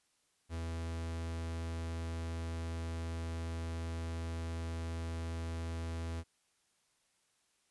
45% pulse tone, 82.7 Hz, E2, 6 cents sharp, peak -37 dBFS, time 0.49-6.24 s, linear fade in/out 50 ms, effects white hiss -75 dBFS RMS until 7.7 s + resampled to 24000 Hz

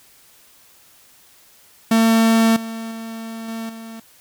45% pulse tone with level steps, 225.5 Hz, A3, 43 cents sharp, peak -12 / -27 / -29 / -26 / -33 dBFS, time 1.91-4 s, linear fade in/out 5 ms, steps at 2.56 / 2.91 / 3.48 / 3.69 s, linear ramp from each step 5 ms, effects white hiss -51 dBFS RMS until 4.2 s

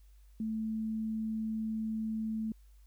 sine tone, 220 Hz, A3, in tune, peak -32 dBFS, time 0.4-2.52 s, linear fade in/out 2 ms, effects added 50 Hz sine -55 dBFS peak until 2.86 s + white hiss -73 dBFS RMS until 2.86 s

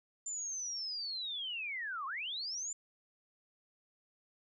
sine linear two-way sweep, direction down then up, 7240 to 1037 to 7240 Hz, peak -37 dBFS, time 0.26-2.73 s, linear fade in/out 5 ms, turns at 2.06 s, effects none

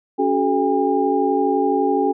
sine tone cluster, 279.2 / 374.8 / 426.7 / 806 Hz, C#4 / F#4 / G#4 / G5, +13 / +22 / +47 / +48 cents, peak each -21 dBFS, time 0.18-2.13 s, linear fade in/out 20 ms, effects none

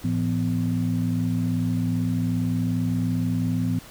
sine tone cluster, 109.4 / 169.5 / 252 Hz, A2 / E3 / B3, -9 / +49 / +35 cents, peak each -25 dBFS, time 0.04-3.79 s, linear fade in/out 5 ms, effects tanh soft clip ceiling -13 dBFS + pink hiss -45 dBFS RMS until 3.9 s

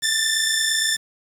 10% pulse tone pair together, 1760 / 1788.7 Hz, A6 / A6, 0 / +28 cents, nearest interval unison, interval 28 cents, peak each -12 dBFS, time 0.02-0.97 s, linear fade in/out 20 ms, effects low-pass 10000 Hz 12 dB/octave + 7-bit

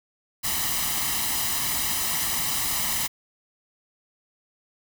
white noise with comb filter, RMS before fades -26 dBFS, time 0.43-3.08 s, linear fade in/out 20 ms, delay 1 ms, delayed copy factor +0.65, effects none

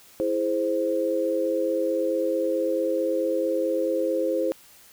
sine chord, E augmented, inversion none, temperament equal with one note detuned, 329.6 / 418.7 / 523.3 Hz, E4 / G#4 / B#4, 0 / +14 / 0 cents, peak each -27 / -29 / -24 dBFS, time 0.2-4.52 s, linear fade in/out 0 ms, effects white hiss -52 dBFS RMS until 4.92 s

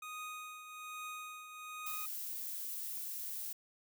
25% pulse tone with tremolo, 1244 Hz, D#6, 1 cent flat, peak -38 dBFS, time 0.02-2.06 s, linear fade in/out 5 ms, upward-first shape triangle, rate 1.2 Hz, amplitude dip 60%
violet noise, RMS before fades -42 dBFS, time 1.86-3.53 s, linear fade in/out 5 ms
effects none

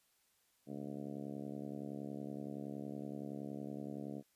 harmonic tone, 70.7 Hz, C#2, 35 cents sharp, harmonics 2 / 3 / 4 / 5 / 6 / 7 / 8 / 9 / 10, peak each -50 / -46 / -47 / -53 / -54 / -55 / -57 / -56 / -60 dBFS, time 0.66-4.23 s, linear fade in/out 50 ms, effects white hiss -75 dBFS RMS until 4.35 s + resampled to 32000 Hz

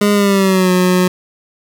25% pulse tone with pitch glide, 205.6 to 182.11 Hz, G#3 to F#3, -17 to -27 cents, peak -6 dBFS, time 0.01-1.08 s, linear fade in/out 5 ms, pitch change -210 cents, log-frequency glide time 0.13-0.71 s, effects 8-bit

